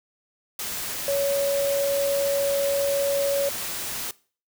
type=tone in noise; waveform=sine; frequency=560 Hz; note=C#5; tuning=18 cents sharp; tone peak=-21 dBFS; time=1.08-3.49 s; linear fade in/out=2 ms; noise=white; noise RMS=-31 dBFS; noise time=0.59-4.11 s; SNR=+7 dB; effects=noise-tail reverb RT60 0.4 s tail -21 dB re dry